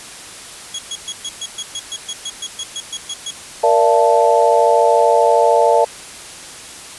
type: tone bursts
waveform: 25% pulse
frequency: 3322 Hz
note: G#7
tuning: in tune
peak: -19 dBFS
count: 16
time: 0.74-3.308 s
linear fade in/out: 5 ms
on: 48 ms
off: 120 ms
type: chord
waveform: sine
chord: Bb major seventh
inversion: none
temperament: equal with one note detuned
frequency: 466.2 / 587.3 / 680.5 / 880 Hz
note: Bb4 / D5 / F5 / A5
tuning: 0 / 0 / -45 / 0 cents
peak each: -15 dBFS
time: 3.63-5.85 s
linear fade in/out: 10 ms
effects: white hiss -34 dBFS RMS until 6.98 s + resampled to 24000 Hz